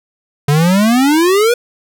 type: exponential sweep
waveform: square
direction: up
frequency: 140.4 to 492.5 Hz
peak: -9 dBFS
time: 0.48-1.54 s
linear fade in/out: 5 ms
effects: none